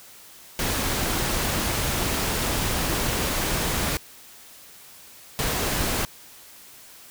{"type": "noise bursts at uneven times", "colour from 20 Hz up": "pink", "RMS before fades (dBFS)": -25, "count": 2, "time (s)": [[0.59, 3.97], [5.39, 6.05]], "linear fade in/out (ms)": 0, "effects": ["white hiss -47 dBFS RMS until 7.1 s"]}